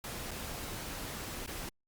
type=noise with dropouts; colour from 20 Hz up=pink; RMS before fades=-41 dBFS; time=0.04-1.69 s; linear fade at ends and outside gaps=2 ms; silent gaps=0.309-0.314 / 1.463-1.476 s; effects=Opus 48 kbps